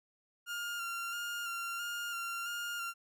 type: tone with vibrato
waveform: 30% pulse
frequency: 1396.9 Hz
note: F6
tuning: in tune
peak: -34 dBFS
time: 0.46-2.94 s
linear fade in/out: 50 ms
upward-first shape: square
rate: 1.5 Hz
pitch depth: 20 cents each way
effects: none

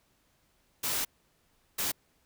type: noise bursts at uneven times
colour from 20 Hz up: white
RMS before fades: -31 dBFS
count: 2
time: 0.83-1.05 / 1.78-1.92 s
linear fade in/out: 10 ms
effects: pink hiss -70 dBFS RMS until 2.25 s

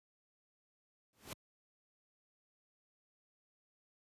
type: noise with exponential growth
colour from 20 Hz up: pink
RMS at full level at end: -41 dBFS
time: 1.13-1.33 s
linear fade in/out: 1 ms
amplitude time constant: 43 ms
effects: high-pass 80 Hz 12 dB/octave + resampled to 32000 Hz

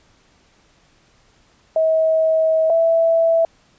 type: tone pair in turn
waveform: sine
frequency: 640 / 659.9 Hz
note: D#5 / E5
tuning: +49 / +2 cents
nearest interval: minor second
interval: 53 cents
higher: second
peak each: -13 / -12 dBFS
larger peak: second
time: 1.76-2.7 / 2.7-3.45 s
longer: first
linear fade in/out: 2 ms
effects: pink hiss -56 dBFS RMS until 3.78 s + resampled to 16000 Hz

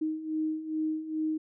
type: beating tone pair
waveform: sine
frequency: 311.1 / 313.5 Hz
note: D#4 / D#4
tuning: 0 / +13 cents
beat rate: 2.4 Hz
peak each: -35 / -30 dBFS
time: 0.01-1.38 s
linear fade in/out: 10 ms
effects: none

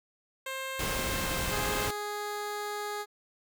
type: tone with pitch glide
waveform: 10% pulse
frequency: 530 to 524.2 Hz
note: C5 to C5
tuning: +22 to +3 cents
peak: -26 dBFS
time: 0.46-1.88 s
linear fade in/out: 5 ms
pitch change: -19 cents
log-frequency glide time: 1.14-1.5 s
type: noise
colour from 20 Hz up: pink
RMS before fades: -33 dBFS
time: 0.79-1.91 s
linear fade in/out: 5 ms
type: tone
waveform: 15% pulse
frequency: 415.3 Hz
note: G#4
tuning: in tune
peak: -27 dBFS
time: 1.49-3.06 s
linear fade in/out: 50 ms
effects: none

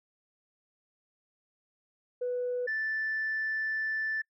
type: tone pair in turn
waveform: sine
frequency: 493.9 / 1760.1 Hz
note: B4 / A6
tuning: 0 / 0 cents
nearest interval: octave + minor seventh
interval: 2200 cents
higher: second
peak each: -28 dBFS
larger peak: neither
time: 2.21-2.67 / 2.67-4.22 s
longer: second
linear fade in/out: 10 ms
effects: noise-tail reverb RT60 0.1 s tail -26 dB re dry + tanh soft clip ceiling -25 dBFS

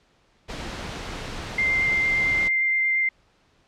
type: noise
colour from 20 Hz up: pink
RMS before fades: -33 dBFS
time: 0.48-2.49 s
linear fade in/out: 20 ms
type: tone with vibrato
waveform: sine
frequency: 2093 Hz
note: C7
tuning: in tune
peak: -19 dBFS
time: 1.58-3.09 s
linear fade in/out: 5 ms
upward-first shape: sine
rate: 8.7 Hz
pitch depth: 9 cents each way
effects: pink hiss -62 dBFS RMS until 3.67 s + low-pass 5000 Hz 12 dB/octave

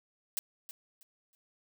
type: noise with echo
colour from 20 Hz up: blue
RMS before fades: -33 dBFS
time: 0.37-0.39 s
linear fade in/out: 0 ms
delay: 320 ms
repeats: 3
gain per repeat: -12 dB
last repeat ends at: 1.35 s
effects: none

